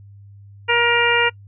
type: harmonic tone with a mistuned harmonic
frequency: 473.6 Hz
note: A#4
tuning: 27 cents sharp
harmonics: 1 / 2 / 3 / 4 / 5 / 6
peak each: -21 / -21 / -21 / -21 / -21 / -21 dBFS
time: 0.68-1.3 s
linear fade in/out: 20 ms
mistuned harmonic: 6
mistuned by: -23 cents
effects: noise-tail reverb RT60 0.1 s tail -26 dB re dry + added 100 Hz sine -40 dBFS peak until 1.47 s